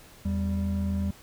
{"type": "tone pair together", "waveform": "triangle", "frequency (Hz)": [82.41, 196.01], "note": ["E2", "G3"], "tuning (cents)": [0, 0], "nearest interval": "octave + minor third", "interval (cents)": 1500, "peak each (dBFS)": -26, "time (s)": [0.25, 1.11], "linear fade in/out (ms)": 5, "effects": ["pink hiss -52 dBFS RMS until 1.22 s"]}